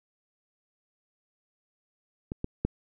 clicks, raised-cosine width 3 ms, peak -20 / -17 / -12 dBFS, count 3, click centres 2.319 / 2.444 / 2.65 s, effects none

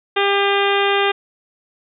harmonic tone with a mistuned harmonic, 399.4 Hz, G4, 32 cents sharp, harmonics 1 / 2 / 3 / 4 / 5 / 6 / 7 / 8 / 9, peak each -18 / -21 / -23 / -24 / -25 / -26 / -26 / -27 / -28 dBFS, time 0.16-1.12 s, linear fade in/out 10 ms, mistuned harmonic 6, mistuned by +25 cents, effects none

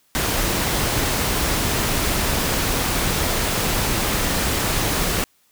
pink noise, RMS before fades -21 dBFS, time 0.15-5.24 s, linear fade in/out 0 ms, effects white hiss -61 dBFS RMS until 5.51 s

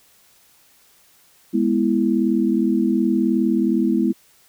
sine chord, E major, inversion first, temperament equal, 207.7 / 246.9 / 329.6 Hz, G#3 / B3 / E4, 0 / 0 / 0 cents, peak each -20 dBFS, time 1.53-4.13 s, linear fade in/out 20 ms, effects white hiss -55 dBFS RMS until 4.48 s

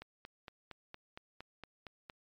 click train, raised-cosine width 0.3 ms, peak -30 dBFS, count 10, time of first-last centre 0.02-2.099 s, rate 4.33 Hz, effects MP3 96 kbps

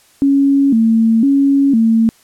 sine tone with vibrato, 250 Hz, B3, 21 cents sharp, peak -8 dBFS, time 0.22-2.09 s, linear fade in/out 0 ms, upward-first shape square, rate 0.99 Hz, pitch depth 180 cents each way, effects white hiss -50 dBFS RMS until 2.23 s + low-pass 12000 Hz 12 dB/octave

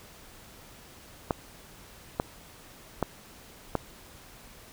clicks, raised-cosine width 1 ms, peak -11 dBFS, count 4, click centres 1.308 / 2.199 / 3.027 / 3.753 s, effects pink hiss -51 dBFS RMS until 4.72 s

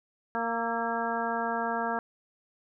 harmonic tone with a mistuned harmonic, 231.5 Hz, A#3, 12 cents flat, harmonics 1 / 2 / 3 / 4 / 5 / 6 / 7, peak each -36 / -36 / -33 / -33 / -39 / -37 / -36 dBFS, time 0.35-1.99 s, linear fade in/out 0 ms, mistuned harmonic 6, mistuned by -53 cents, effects none

